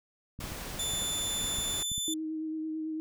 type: clicks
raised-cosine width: 5 ms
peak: -29 dBFS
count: 11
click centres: 0.391 / 0.441 / 0.52 / 0.745 / 0.937 / 1.021 / 1.412 / 1.443 / 1.587 / 1.917 / 1.98 s
type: noise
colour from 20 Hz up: pink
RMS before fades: -40 dBFS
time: 0.4-1.83 s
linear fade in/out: 5 ms
type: tone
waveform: 20% pulse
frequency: 3520 Hz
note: A7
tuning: in tune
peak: -25 dBFS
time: 0.79-2.14 s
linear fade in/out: 5 ms
type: tone with vibrato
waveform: sine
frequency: 314.8 Hz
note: D#4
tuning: 20 cents sharp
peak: -32 dBFS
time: 2.08-3 s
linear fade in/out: 0 ms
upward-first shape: sine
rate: 9 Hz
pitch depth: 18 cents each way
effects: none